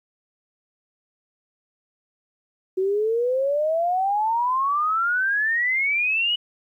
sine exponential sweep, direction up, 370 to 2965 Hz, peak -19 dBFS, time 2.77-6.36 s, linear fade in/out 10 ms, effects 10-bit

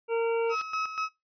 harmonic tone, 460 Hz, A#4, 23 cents flat, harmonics 1 / 2 / 3 / 5 / 6, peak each -24 / -35 / -39 / -41 / -42 dBFS, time 0.08-0.56 s, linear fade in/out 50 ms
blue noise with exponential growth, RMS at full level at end -34 dBFS, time 0.38-0.62 s, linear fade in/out 2 ms, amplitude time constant 51 ms
35% pulse tone with tremolo, 1283 Hz, E6, 47 cents flat, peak -26 dBFS, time 0.49-1.09 s, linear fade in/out 50 ms, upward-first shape square, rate 4.1 Hz, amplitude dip 65%
effects noise-tail reverb RT60 0.2 s tail -21 dB re dry + resampled to 11025 Hz

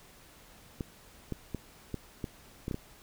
clicks, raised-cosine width 3 ms, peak -21 dBFS, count 8, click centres 0.808 / 1.323 / 1.547 / 1.943 / 2.242 / 2.681 / 2.712 / 2.744 s, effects pink hiss -56 dBFS RMS until 3.02 s

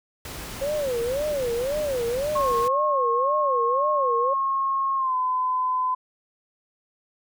pink noise, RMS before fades -36 dBFS, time 0.25-2.68 s, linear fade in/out 2 ms
sine tone with vibrato, 532 Hz, C5, 29 cents sharp, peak -23 dBFS, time 0.61-4.34 s, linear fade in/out 10 ms, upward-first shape sine, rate 1.9 Hz, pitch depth 230 cents each way
sine tone with pitch glide, 1083 to 1016.3 Hz, C#6 to B5, -41 to +49 cents, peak -21 dBFS, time 2.35-5.95 s, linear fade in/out 10 ms, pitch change -110 cents, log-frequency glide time 4.96-5.15 s
effects none

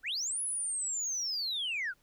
sine linear two-way sweep, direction up then down, 1361 to 10460 to 1361 Hz, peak -30 dBFS, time 0.03-1.94 s, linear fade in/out 50 ms, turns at 0.42 s, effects tanh soft clip ceiling -29 dBFS + pink hiss -70 dBFS RMS until 2.02 s

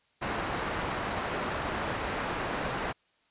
white low-pass noise, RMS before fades -33 dBFS, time 0.21-2.93 s, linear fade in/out 20 ms, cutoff 1400 Hz, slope 12 dB/octave, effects white hiss -69 dBFS RMS until 3.3 s + resampled to 8000 Hz

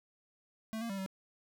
square tone with pitch steps, 221 / 231.8 / 195.8 / 191.3 Hz, A3 / A#3 / G3 / G3, +8 / -10 / -2 / -42 cents, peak -37 dBFS, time 0.73-1.062 s, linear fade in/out 0 ms, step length 83 ms, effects none

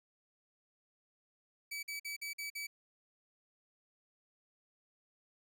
sawtooth tone bursts, 2292 Hz, D7, 43 cents flat, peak -36 dBFS, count 6, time 1.71-2.67 s, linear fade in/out 10 ms, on 120 ms, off 48 ms, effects none

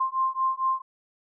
sine beating tone pair, 1050 / 1054.4 Hz, C6 / C6, +6 / +13 cents, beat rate 4.4 Hz, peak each -26 dBFS, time 0-0.82 s, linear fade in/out 10 ms, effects none

